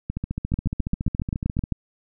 two click trains, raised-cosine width 5 ms, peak -14 / -10 dBFS, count 23 / 10, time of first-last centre 0.1-1.638 / 0.54-1.723 s, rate 14.3 / 7.61 Hz, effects none

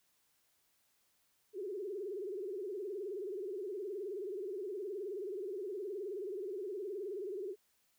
sine tone with vibrato, 392 Hz, G4, in tune, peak -38 dBFS, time 1.53-7.56 s, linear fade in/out 50 ms, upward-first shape sine, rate 19 Hz, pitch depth 160 cents each way, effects white hiss -75 dBFS RMS until 7.98 s

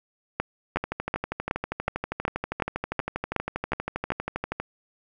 two click trains, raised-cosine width 0.5 ms, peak -13 / -9 dBFS, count 49 / 11, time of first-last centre 0.76-4.6 / 0.4-4.104 s, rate 12.5 / 2.7 Hz, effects none

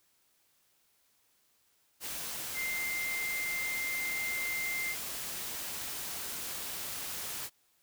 sine tone in noise, 2093 Hz, C7, in tune, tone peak -33 dBFS, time 2.54-4.96 s, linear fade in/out 50 ms, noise white, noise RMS -39 dBFS, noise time 2-7.5 s, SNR +3 dB, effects white hiss -71 dBFS RMS until 7.82 s

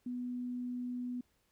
sine tone, 246.9 Hz, B3, in tune, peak -36 dBFS, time 0.06-1.21 s, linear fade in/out 5 ms, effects pink hiss -75 dBFS RMS until 1.51 s

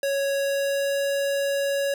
square tone with pitch glide, 554.4 to 558.3 Hz, C#5 to C#5, 0 to +12 cents, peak -23 dBFS, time 0.03-1.94 s, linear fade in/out 2 ms, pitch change +12 cents, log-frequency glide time 0.33-1.01 s, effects none

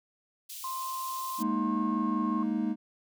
white high-pass noise, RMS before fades -42 dBFS, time 0.49-1.43 s, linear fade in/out 10 ms, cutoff 2900 Hz, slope 24 dB/octave
sine tone with pitch glide, 1046.5 to 1077.2 Hz, C6 to C#6, 0 to -50 cents, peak -33 dBFS, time 0.64-2.43 s, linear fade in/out 2 ms, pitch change +50 cents, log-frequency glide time 1.4-1.75 s
triangle chord, Ab suspended second, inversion none, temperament equal, 207.7 / 233.1 / 311.1 Hz, Ab3 / Bb3 / Eb4, 0 / 0 / 0 cents, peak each -30 / -29 / -30 dBFS, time 1.38-2.76 s, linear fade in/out 50 ms
effects none

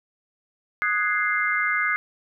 sine chord, Ab dominant seventh, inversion second, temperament equal, 1244.5 / 1480 / 1661.2 / 2093 Hz, Eb6 / Gb6 / Ab6 / C7, 0 / 0 / 0 / 0 cents, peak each -27 / -27 / -27 / -24 dBFS, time 0.82-1.96 s, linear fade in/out 0 ms, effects none

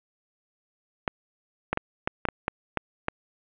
clicks, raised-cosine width 0.5 ms, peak -9 dBFS, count 9, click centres 1.078 / 1.73 / 1.774 / 2.075 / 2.253 / 2.287 / 2.481 / 2.773 / 3.084 s, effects resampled to 8000 Hz + 7-bit

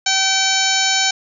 harmonic tone with a mistuned harmonic, 770 Hz, G5, 31 cents flat, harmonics 1 / 2 / 3 / 4 / 5 / 6 / 7 / 8 / 9, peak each -23 / -23 / -23 / -23 / -23 / -23 / -23 / -23 / -23 dBFS, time 0.06-1.11 s, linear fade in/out 5 ms, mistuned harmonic 6, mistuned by -80 cents, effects none

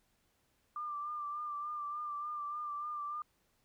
sine tone with vibrato, 1188 Hz, D6, 20 cents sharp, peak -37 dBFS, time 0.76-3.22 s, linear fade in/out 2 ms, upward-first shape sine, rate 3.4 Hz, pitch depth 33 cents each way, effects pink hiss -75 dBFS RMS until 3.64 s

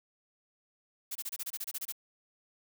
blue noise bursts, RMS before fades -37 dBFS, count 12, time 1.11-1.924 s, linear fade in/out 10 ms, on 44 ms, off 26 ms, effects none

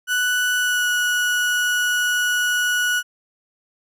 35% pulse tone with pitch glide, 1483 to 1466 Hz, F#6 to F#6, +4 to -16 cents, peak -16 dBFS, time 0.07-3.03 s, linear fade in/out 50 ms, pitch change -20 cents, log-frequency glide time 0.57-0.87 s, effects none

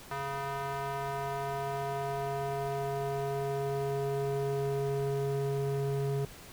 square tone with band-pass filter sweep, 138.59 Hz, C#3, in tune, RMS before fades -33 dBFS, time 0.11-6.25 s, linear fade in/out 2 ms, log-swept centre 1100 to 300 Hz, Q 1.5, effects pink hiss -50 dBFS RMS until 6.52 s

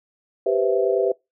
sine chord, C major seventh, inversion second, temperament equal, 392 / 493.9 / 523.3 / 659.3 Hz, G4 / B4 / C5 / E5, 0 / 0 / 0 / 0 cents, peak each -21 / -22 / -25 / -24 dBFS, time 0.46-1.12 s, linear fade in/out 5 ms, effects noise-tail reverb RT60 0.2 s tail -24 dB re dry

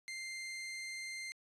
sawtooth tone, 2093 Hz, C7, in tune, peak -38 dBFS, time 0.08-1.32 s, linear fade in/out 0 ms, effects resampled to 22050 Hz

